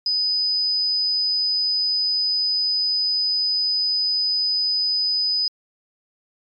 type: tone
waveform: sine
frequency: 4996 Hz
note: D#8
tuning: 6 cents sharp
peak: -18 dBFS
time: 0.06-5.48 s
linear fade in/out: 2 ms
effects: MP3 96 kbps